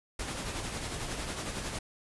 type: noise with tremolo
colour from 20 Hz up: pink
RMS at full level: -35 dBFS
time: 0.19-1.79 s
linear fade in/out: 5 ms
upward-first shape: sine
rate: 11 Hz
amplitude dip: 40%
effects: resampled to 24000 Hz